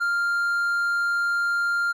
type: tone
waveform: triangle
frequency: 1396.9 Hz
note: F6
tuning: in tune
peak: -19 dBFS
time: 0-1.93 s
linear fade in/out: 20 ms
effects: none